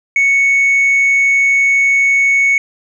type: tone with tanh clipping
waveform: sine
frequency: 2217 Hz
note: C#7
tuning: in tune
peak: -9 dBFS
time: 0.16-2.58 s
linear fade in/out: 2 ms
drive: 1 dB
effects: none